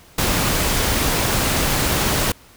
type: noise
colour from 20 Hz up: pink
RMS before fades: -19 dBFS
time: 0.18-2.32 s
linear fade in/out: 5 ms
effects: pink hiss -48 dBFS RMS until 2.56 s